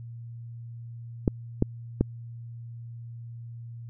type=clicks; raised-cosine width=3 ms; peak=-8 dBFS; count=3; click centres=1.278 / 1.624 / 2.01 s; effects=added 117 Hz sine -38 dBFS peak until 3.89 s